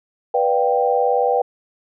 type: chord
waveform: sine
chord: G dominant seventh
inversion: first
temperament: just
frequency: 490 / 588 / 705.6 / 784 Hz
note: B4 / D5 / F5 / G5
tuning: -14 / +2 / +18 / 0 cents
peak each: -18 / -23 / -23 / -19 dBFS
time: 0.34-1.42 s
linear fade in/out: 5 ms
effects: none